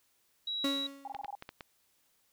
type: tone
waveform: sine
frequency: 3880 Hz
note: B7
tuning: 31 cents flat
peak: -33 dBFS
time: 0.47-0.87 s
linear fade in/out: 5 ms
type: tone with exponential decay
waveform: 35% pulse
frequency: 277.2 Hz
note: C#4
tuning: in tune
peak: -27 dBFS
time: 0.64-1.24 s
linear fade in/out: 5 ms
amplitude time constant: 130 ms
type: tone bursts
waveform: sine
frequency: 810 Hz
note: G#5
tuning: 43 cents flat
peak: -37 dBFS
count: 7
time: 1.05-1.352 s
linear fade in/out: 2 ms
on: 26 ms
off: 20 ms
type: clicks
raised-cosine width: 0.3 ms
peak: -27 dBFS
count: 5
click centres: 1.148 / 1.246 / 1.424 / 1.491 / 1.608 s
effects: white hiss -72 dBFS RMS until 2.32 s